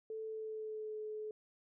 sine tone with pitch glide, 440 to 429 Hz, A4 to A4, 0 to -44 cents, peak -40 dBFS, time 0.1-1.31 s, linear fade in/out 2 ms, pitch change -44 cents, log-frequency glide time 0.25-0.98 s, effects none

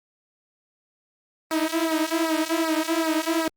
sawtooth tone with flanger, 322.2 Hz, E4, 39 cents flat, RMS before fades -24 dBFS, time 1.51-3.48 s, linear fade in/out 2 ms, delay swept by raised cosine 0.3 to 6.3 ms, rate 2.6 Hz, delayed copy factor -0.9, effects Opus 24 kbps

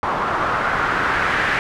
white noise with low-pass filter sweep, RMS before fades -20 dBFS, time 0.03-1.59 s, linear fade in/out 0 ms, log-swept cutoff 1100 to 1800 Hz, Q 2.5, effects none

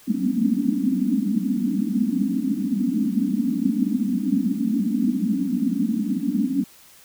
pink band-pass noise, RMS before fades -22 dBFS, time 0.07-6.64 s, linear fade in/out 10 ms, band 190 to 290 Hz, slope 96 dB/octave, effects white hiss -50 dBFS RMS until 7.04 s

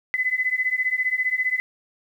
sine beating tone pair, 2009 / 2024 Hz, B6 / B6, +29 / +42 cents, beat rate 15 Hz, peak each -24 / -23 dBFS, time 0.14-1.6 s, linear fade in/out 0 ms, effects 9-bit

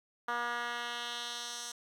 10% pulse tone with band-pass filter sweep, 239.2 Hz, A#3, 45 cents sharp, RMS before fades -38 dBFS, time 0.28-1.72 s, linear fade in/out 5 ms, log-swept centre 1300 to 6400 Hz, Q 1.5, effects 10-bit

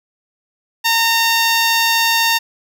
10% pulse tone, 916 Hz, A#5, 31 cents flat, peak -4 dBFS, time 0.84-2.39 s, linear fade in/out 20 ms, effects none

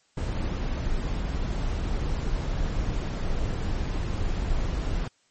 brown noise, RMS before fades -27 dBFS, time 0.17-5.08 s, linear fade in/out 5 ms, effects white hiss -66 dBFS RMS until 5.3 s + MP3 32 kbps

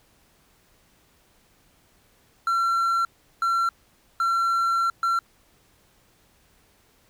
triangle tone bursts at uneven times, 1359 Hz, F6, 48 cents flat, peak -18 dBFS, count 4, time 2.47-3.05 / 3.42-3.69 / 4.2-4.9 / 5.03-5.19 s, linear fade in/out 2 ms, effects pink hiss -61 dBFS RMS until 7.09 s

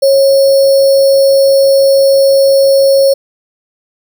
sine tone with sample-and-hold, 547 Hz, C#5, 23 cents flat, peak -4 dBFS, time 0.02-3.14 s, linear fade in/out 10 ms, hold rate 4900 Hz, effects none

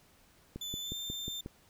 click train, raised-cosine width 3 ms, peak -27 dBFS, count 6, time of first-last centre 0.56-1.461 s, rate 5.55 Hz
35% pulse tone with pitch glide, 3500 to 3582 Hz, A7 to A7, -10 to +30 cents, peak -36 dBFS, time 0.61-1.41 s, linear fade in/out 5 ms, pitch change +40 cents, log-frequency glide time 0.8-0.94 s
effects pink hiss -64 dBFS RMS until 1.69 s

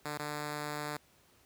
5% pulse tone with dropouts, 148.6 Hz, D3, 21 cents sharp, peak -25 dBFS, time 0.05-0.97 s, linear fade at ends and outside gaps 5 ms, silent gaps 0.176-0.193 s, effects pink hiss -65 dBFS RMS until 1.45 s + high-pass 60 Hz 12 dB/octave

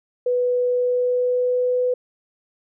sine tone with pitch glide, 493.9 to 498.8 Hz, B4 to B4, 0 to +17 cents, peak -17 dBFS, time 0.26-1.94 s, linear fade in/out 5 ms, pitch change +17 cents, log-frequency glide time 0.69-1.82 s, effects none

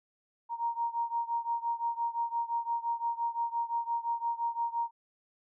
sine beating tone pair, 932.3 / 938.1 Hz, A#5 / A#5, 0 / +11 cents, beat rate 5.8 Hz, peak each -32 / -34 dBFS, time 0.49-4.91 s, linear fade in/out 50 ms, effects none

